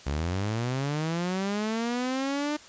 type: linear sweep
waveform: sawtooth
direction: up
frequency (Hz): 66.3 to 301.7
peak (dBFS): -23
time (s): 0.06-2.57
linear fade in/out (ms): 10
effects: white hiss -49 dBFS RMS until 2.68 s + resampled to 16000 Hz